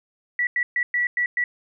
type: tone bursts at uneven times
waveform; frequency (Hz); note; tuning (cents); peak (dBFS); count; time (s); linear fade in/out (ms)
sine; 1949; B6; -23; -19; 6; 0.39-0.47 / 0.56-0.63 / 0.76-0.83 / 0.94-1.07 / 1.17-1.26 / 1.37-1.44; 2
effects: none